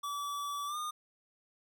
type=tone with pitch glide; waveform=square; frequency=1151 to 1219.4 Hz; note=D6 to D#6; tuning=-35 to -35 cents; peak=-36 dBFS; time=0.03-0.91 s; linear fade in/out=10 ms; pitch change=+100 cents; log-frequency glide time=0.66-0.77 s; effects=none